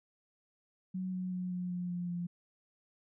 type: tone with pitch steps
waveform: sine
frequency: 185.6 / 183.68 / 181.78 / 179.9 / 178.04 / 176.2 / 174.38 Hz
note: F#3 / F#3 / F#3 / F#3 / F3 / F3 / F3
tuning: +6 / -12 / -30 / -48 / +34 / +16 / -2 cents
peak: -34 dBFS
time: 0.94-2.27 s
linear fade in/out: 10 ms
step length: 190 ms
effects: none